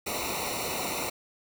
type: noise with comb filter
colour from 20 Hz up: pink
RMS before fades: -32 dBFS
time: 0.06-1.1 s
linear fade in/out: 10 ms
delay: 0.61 ms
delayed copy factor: -0.95
effects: none